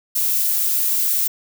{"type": "noise", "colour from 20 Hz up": "violet", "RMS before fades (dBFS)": -19, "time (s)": [0.15, 1.28], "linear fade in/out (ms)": 10, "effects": []}